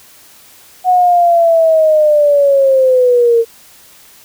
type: linear sweep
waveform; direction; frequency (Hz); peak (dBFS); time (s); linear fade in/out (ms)
sine; down; 737 to 455.3; -6; 0.84-3.45; 50
effects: white hiss -42 dBFS RMS until 4.24 s